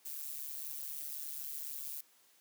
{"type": "noise with amplitude modulation", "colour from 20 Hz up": "violet", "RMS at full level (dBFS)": -39, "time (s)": [0.05, 2.01], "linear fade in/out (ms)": 5, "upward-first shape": "sine", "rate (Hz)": 144, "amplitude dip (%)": 85, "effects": ["white hiss -67 dBFS RMS until 2.4 s", "high-pass 200 Hz 12 dB/octave"]}